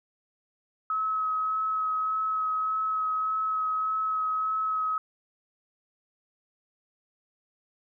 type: tone with vibrato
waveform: sine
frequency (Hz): 1282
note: E6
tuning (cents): -49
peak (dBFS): -25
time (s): 0.9-4.98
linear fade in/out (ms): 2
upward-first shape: sine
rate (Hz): 1.7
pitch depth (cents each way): 12
effects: none